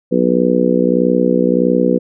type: harmonic tone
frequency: 61.6 Hz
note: B1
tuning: 4 cents flat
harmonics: 3 / 4 / 5 / 6 / 7 / 8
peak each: -17 / -16 / -19 / -19 / -20 / -16 dBFS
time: 0.11-1.99 s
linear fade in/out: 20 ms
effects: none